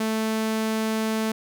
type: tone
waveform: sawtooth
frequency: 220 Hz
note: A3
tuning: in tune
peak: -19 dBFS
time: 0-1.32 s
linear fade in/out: 5 ms
effects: none